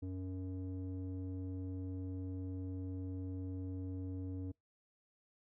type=tone with low-pass filter; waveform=square; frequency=93 Hz; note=F#2; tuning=9 cents sharp; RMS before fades=-42 dBFS; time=0.02-4.52 s; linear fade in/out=10 ms; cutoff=350 Hz; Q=3.5; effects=noise-tail reverb RT60 0.2 s tail -26 dB re dry